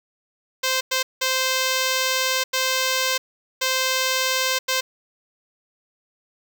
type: tone bursts at uneven times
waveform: 5% pulse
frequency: 520 Hz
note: C5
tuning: 11 cents flat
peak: -8 dBFS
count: 6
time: 0.63-0.81 / 0.91-1.03 / 1.21-2.44 / 2.53-3.18 / 3.61-4.59 / 4.68-4.81 s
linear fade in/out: 10 ms
effects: none